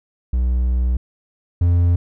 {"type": "tone pair in turn", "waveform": "triangle", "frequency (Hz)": [61.74, 86.96], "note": ["B1", "F2"], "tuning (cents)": [0, -7], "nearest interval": "tritone", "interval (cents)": 593, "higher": "second", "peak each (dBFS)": [-13, -10], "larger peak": "second", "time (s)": [[0.33, 0.97], [1.61, 1.96]], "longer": "first", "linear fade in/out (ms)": 5, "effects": []}